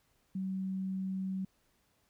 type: tone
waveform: sine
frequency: 189.8 Hz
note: F#3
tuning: 44 cents sharp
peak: -33 dBFS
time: 0.35-1.45 s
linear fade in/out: 5 ms
effects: pink hiss -73 dBFS RMS until 2.09 s